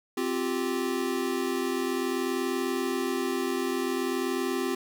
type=chord; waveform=square; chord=C suspended fourth; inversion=none; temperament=equal with one note detuned; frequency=261.6 / 349.2 / 389.7 Hz; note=C4 / F4 / G4; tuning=0 / 0 / -10 cents; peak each=-32 / -32 / -32 dBFS; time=0.17-4.75 s; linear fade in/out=5 ms; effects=none